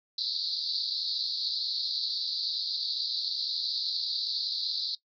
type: band-pass noise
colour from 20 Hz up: pink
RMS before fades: -32 dBFS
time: 0.18-4.95 s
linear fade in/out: 2 ms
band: 3900 to 4800 Hz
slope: 96 dB/octave
effects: noise-tail reverb RT60 0.1 s tail -19 dB re dry